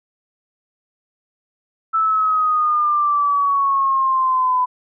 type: exponential sweep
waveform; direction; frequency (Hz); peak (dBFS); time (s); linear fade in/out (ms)
sine; down; 1321 to 999; -14; 1.93-4.66; 20
effects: none